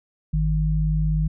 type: tone pair together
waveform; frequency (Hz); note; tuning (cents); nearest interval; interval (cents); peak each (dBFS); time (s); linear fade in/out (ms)
sine; 51.91 / 155.56; G#1 / D#3; 0 / 0; octave + perfect fifth; 1900; -21; 0.33-1.28; 10
effects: none